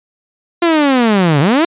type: linear two-way sweep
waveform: sawtooth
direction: down then up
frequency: 349.2 to 134.3 to 349.2 Hz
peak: -5 dBFS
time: 0.62-1.65 s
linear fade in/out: 5 ms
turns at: 1.4 s
effects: resampled to 8000 Hz